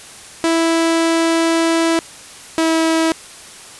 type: tone pair in turn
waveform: sawtooth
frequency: 329.6 / 324.3 Hz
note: E4 / E4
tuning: 0 / -28 cents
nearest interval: unison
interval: 28 cents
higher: first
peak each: -9 dBFS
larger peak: neither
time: 0.44-1.99 / 2.58-3.12 s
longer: first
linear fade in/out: 0 ms
effects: white hiss -37 dBFS RMS until 3.79 s + resampled to 24000 Hz